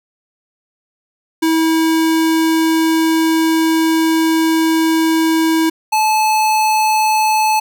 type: tone pair in turn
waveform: square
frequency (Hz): 323 / 865.8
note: E4 / A5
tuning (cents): -35 / -28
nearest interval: octave + perfect fourth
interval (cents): 1707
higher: second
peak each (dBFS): -12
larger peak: neither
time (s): 1.42-5.7 / 5.92-7.6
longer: first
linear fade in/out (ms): 10
effects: none